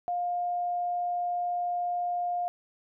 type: tone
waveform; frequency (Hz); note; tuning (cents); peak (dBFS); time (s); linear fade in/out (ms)
sine; 707; F5; +21; -27; 0.08-2.48; 0
effects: none